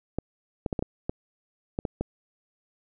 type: clicks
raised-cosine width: 2 ms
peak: -14 dBFS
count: 9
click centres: 0.186 / 0.662 / 0.728 / 0.792 / 0.825 / 1.095 / 1.789 / 1.852 / 2.01 s
effects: none